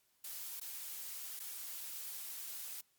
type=noise with dropouts; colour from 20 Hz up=blue; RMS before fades=-45 dBFS; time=0.24-2.81 s; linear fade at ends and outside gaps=5 ms; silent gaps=0.599-0.612 / 1.393-1.4 s; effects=white hiss -75 dBFS RMS until 2.98 s + Opus 48 kbps